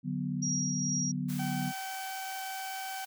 sine chord, B minor, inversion first, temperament equal, 146.83 / 185 / 246.9 Hz, D3 / F#3 / B3, 0 / 0 / 0 cents, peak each -35 dBFS, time 0.03-1.73 s, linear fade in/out 50 ms
sine tone with tremolo, 5690 Hz, F8, 31 cents sharp, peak -30 dBFS, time 0.42-1.12 s, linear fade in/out 10 ms, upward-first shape triangle, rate 2.3 Hz, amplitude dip 40%
white high-pass noise, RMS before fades -45 dBFS, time 1.28-3.06 s, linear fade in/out 20 ms, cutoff 720 Hz, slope 12 dB/octave
harmonic tone, 767 Hz, G5, 38 cents flat, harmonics 1 / 2 / 3 / 4 / 6 / 7 / 8 / 9 / 10, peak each -38 / -44 / -48 / -50 / -54 / -55 / -56 / -57 / -58 dBFS, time 1.39-3.05 s, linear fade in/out 5 ms
effects none

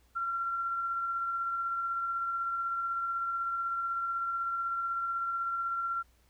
sine tone with tremolo, 1368 Hz, F6, 36 cents flat, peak -29 dBFS, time 0.15-6.03 s, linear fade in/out 20 ms, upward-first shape sine, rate 16 Hz, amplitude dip 25%, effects added 60 Hz sine -64 dBFS peak until 6.29 s + pink hiss -69 dBFS RMS until 6.29 s

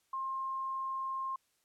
sine tone, 1063 Hz, C6, 27 cents sharp, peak -34 dBFS, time 0.13-1.36 s, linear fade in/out 5 ms, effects white hiss -75 dBFS RMS until 1.64 s + low-pass 12000 Hz 12 dB/octave

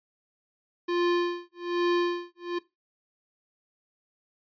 square tone with tremolo, 349.2 Hz, F4, in tune, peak -22 dBFS, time 0.88-2.59 s, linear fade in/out 10 ms, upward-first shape sine, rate 1.2 Hz, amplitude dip 100%, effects noise-tail reverb RT60 0.2 s tail -18 dB re dry + resampled to 11025 Hz

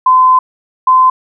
sine tone pair in turn, 1025 / 1029.2 Hz, C6 / C6, -36 / -29 cents, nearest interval unison, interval 7 cents, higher second, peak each -4 dBFS, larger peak neither, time 0.06-0.39 / 0.87-1.1 s, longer first, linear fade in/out 5 ms, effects none

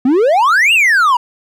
triangle exponential two-way sweep, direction up then down, 241.5 to 2871 to 932 Hz, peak -6 dBFS, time 0.05-1.17 s, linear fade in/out 5 ms, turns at 0.73 s, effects none

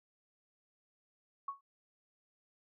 sine tone with exponential decay, 1108.7 Hz, C#6, in tune, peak -33 dBFS, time 1.48-1.61 s, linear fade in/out 5 ms, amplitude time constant 28 ms, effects none

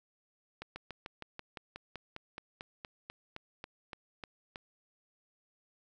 slowing click train, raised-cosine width 0.3 ms, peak -26 dBFS, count 19, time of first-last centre 0.62-4.559 s, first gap 140 ms, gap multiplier 1.05, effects none

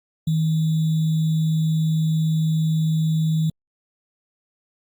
sine tone with sample-and-hold, 158.9 Hz, D#3, 37 cents sharp, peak -17 dBFS, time 0.27-3.5 s, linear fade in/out 5 ms, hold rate 3675 Hz, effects Opus 48 kbps

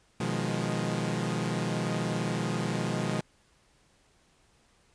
sawtooth chord, F half-diminished seventh, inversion second, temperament equal with one note detuned, 123.47 / 155.56 / 175.93 / 207.7 Hz, Cb3 / Eb3 / F3 / Ab3, 0 / 0 / +13 / 0 cents, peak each -30 dBFS, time 0.2-3.21 s, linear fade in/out 5 ms, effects pink hiss -65 dBFS RMS until 4.94 s + resampled to 22050 Hz

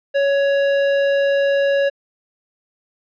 sine tone with hard clipping, 558 Hz, C#5, 11 cents sharp, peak -16 dBFS, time 0.14-1.9 s, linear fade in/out 20 ms, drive 13 dB, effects low-pass 4000 Hz 12 dB/octave

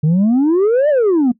sine exponential two-way sweep, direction up then down, 146.83 to 617 to 231.5 Hz, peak -7 dBFS, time 0.03-1.32 s, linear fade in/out 10 ms, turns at 0.89 s, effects noise-tail reverb RT60 0.1 s tail -18 dB re dry + tanh soft clip ceiling -9 dBFS

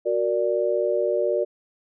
sine chord, Gb augmented, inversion none, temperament equal, 370 / 466.2 / 587.3 Hz, Gb4 / Bb4 / D5, 0 / 0 / 0 cents, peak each -25 / -25 / -23 dBFS, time 0.05-1.45 s, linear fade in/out 20 ms, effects none

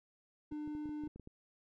triangle tone, 300.3 Hz, D4, 39 cents sharp, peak -37 dBFS, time 0.51-1.08 s, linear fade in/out 10 ms
clicks, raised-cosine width 3 ms, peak -38 dBFS, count 10, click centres 0.523 / 0.676 / 0.751 / 0.857 / 0.892 / 1.037 / 1.073 / 1.16 / 1.197 / 1.274 s
effects none

